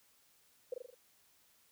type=tone with echo; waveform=sine; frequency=501 Hz; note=B4; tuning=25 cents sharp; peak=-34 dBFS; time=0.72-0.74 s; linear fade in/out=5 ms; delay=41 ms; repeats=5; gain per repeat=-4 dB; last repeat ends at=0.945 s; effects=white hiss -69 dBFS RMS until 1.71 s